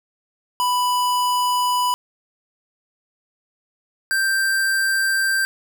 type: tone pair in turn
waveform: square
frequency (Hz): 990 / 1571.5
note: B5 / G6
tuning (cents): +4 / +4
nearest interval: minor sixth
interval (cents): 800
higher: second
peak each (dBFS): -18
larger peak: neither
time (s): 0.6-1.94 / 4.11-5.45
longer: neither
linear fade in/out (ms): 0
effects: none